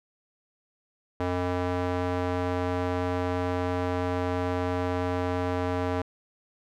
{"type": "tone with band-pass filter", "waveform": "square", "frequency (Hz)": 89.7, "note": "F2", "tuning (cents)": 47, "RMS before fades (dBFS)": -28, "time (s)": [1.2, 6.02], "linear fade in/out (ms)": 5, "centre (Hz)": 660, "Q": 0.72, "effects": []}